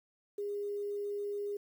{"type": "tone", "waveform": "sine", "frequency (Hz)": 408.4, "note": "G#4", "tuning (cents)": -29, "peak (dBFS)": -34, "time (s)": [0.38, 1.57], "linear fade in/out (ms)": 5, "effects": ["10-bit"]}